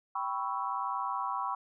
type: chord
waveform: sine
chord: C# half-diminished seventh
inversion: second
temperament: equal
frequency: 784 / 987.8 / 1108.7 / 1318.5 Hz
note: G5 / B5 / C#6 / E6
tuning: 0 / 0 / 0 / 0 cents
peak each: -38 / -35 / -35 / -40 dBFS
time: 0.15-1.55 s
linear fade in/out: 5 ms
effects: none